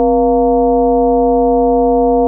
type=tone with frequency modulation; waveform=sine; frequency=480 Hz; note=B4; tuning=49 cents flat; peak=-8 dBFS; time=0-2.27 s; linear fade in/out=0 ms; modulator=218 Hz; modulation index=1.1; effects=none